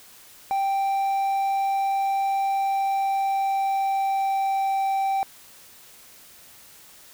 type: tone with pitch glide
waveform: triangle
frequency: 784 to 779 Hz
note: G5 to G5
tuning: 0 to -11 cents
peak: -19 dBFS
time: 0.51-5.23 s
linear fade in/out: 0 ms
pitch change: -11 cents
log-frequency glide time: 2.4-4.85 s
effects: white hiss -49 dBFS RMS until 7.13 s